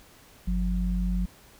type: tone pair together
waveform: sine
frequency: 49.44 / 180 Hz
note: G1 / F#3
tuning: +15 / -47 cents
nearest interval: octave + minor seventh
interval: 2238 cents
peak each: -25 / -28 dBFS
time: 0.47-1.26 s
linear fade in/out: 10 ms
effects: pink hiss -54 dBFS RMS until 1.59 s